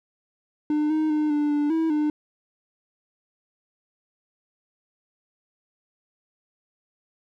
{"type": "tone with pitch steps", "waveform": "triangle", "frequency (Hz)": [300.7, 311.3, 303.5, 295.4, 293.4, 323.6, 300.6], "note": ["D4", "D#4", "D#4", "D4", "D4", "E4", "D4"], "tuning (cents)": [41, 1, -43, 10, -2, -32, 40], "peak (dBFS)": -18, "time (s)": [0.7, 2.1], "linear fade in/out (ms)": 2, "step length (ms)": 200, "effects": []}